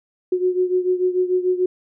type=beating tone pair; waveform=sine; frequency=363.6 / 370.4 Hz; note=F#4 / F#4; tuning=-30 / +2 cents; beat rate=6.8 Hz; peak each=-18 / -22 dBFS; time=0.32-1.66 s; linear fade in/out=5 ms; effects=none